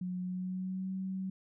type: tone with pitch glide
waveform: sine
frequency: 181.6 to 189.42 Hz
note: F#3 to F#3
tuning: -32 to +41 cents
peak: -34 dBFS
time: 0.01-1.3 s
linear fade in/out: 5 ms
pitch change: +73 cents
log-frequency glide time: 0.22-0.92 s
effects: none